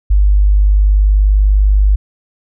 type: tone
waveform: sine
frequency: 50.2 Hz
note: G1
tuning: 42 cents sharp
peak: -6 dBFS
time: 0.1-1.96 s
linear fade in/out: 10 ms
effects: none